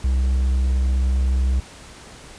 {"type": "tone", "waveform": "triangle", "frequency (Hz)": 64.7, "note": "C2", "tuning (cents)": -19, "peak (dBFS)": -14, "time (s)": [0.04, 1.6], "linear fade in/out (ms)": 5, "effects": ["pink hiss -42 dBFS RMS until 2.38 s", "resampled to 22050 Hz"]}